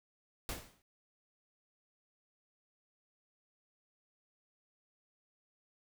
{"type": "noise with exponential decay", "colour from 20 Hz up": "pink", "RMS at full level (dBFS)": -37, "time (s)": [0.49, 0.82], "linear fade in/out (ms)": 1, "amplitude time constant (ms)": 70, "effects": []}